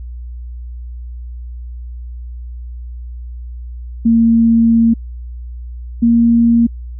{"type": "tone pair in turn", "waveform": "sine", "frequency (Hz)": [229.1, 233.1], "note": ["A#3", "A#3"], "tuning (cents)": [-30, 0], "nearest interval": "unison", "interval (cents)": 30, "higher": "second", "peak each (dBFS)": -7, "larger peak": "neither", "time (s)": [[4.05, 4.94], [6.02, 6.67]], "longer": "first", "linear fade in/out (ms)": 10, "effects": ["added 60 Hz sine -25 dBFS peak until 6.99 s"]}